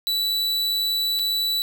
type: tone with dropouts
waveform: 45% pulse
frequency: 3951 Hz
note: B7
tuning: in tune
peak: -21 dBFS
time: 0.07-1.62 s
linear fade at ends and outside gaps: 0 ms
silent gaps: 1.19-1.194 s
effects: none